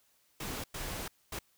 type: noise bursts at uneven times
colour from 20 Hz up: pink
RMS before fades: -39 dBFS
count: 3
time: 0.4-0.64 / 0.74-1.08 / 1.32-1.39 s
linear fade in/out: 5 ms
effects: white hiss -70 dBFS RMS until 1.57 s